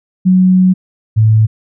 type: tone pair in turn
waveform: sine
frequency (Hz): 185 / 109.53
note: F#3 / A2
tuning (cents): 0 / -7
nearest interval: major sixth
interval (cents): 907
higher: first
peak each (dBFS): -5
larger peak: neither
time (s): 0.25-0.74 / 1.16-1.47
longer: first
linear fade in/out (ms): 20
effects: none